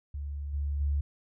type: tone with level steps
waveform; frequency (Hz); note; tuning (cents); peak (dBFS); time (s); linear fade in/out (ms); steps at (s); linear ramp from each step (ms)
sine; 71.7; D2; -41; -33 / -28 / -25; 0.14-1.01; 5; 0.53 / 0.8; 10
effects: none